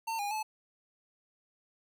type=tone with pitch steps; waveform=square; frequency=904 / 816 / 865 Hz; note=A5 / G#5 / A5; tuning=+47 / -31 / -30 cents; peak=-33 dBFS; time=0.07-0.43 s; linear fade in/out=10 ms; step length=120 ms; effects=none